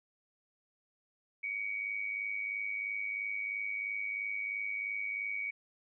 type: tone with amplitude modulation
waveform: sine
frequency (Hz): 2260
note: C#7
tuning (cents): +33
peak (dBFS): -31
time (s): 1.43-5.51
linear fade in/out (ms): 10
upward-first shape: sine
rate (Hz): 103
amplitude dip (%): 65
effects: none